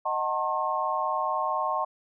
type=chord; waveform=sine; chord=D# diminished seventh; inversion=none; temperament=just; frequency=622.3 / 746.7 / 896 / 1075.3 Hz; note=D#5 / F#5 / A5 / C6; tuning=0 / +16 / +31 / +47 cents; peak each=-32 / -32 / -31 / -28 dBFS; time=0.05-1.85 s; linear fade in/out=10 ms; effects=none